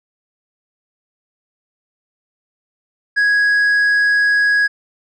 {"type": "tone with tanh clipping", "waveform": "triangle", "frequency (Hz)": 1661.2, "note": "G#6", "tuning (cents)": 0, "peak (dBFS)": -12, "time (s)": [3.16, 4.68], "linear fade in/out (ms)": 20, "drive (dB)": 8, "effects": []}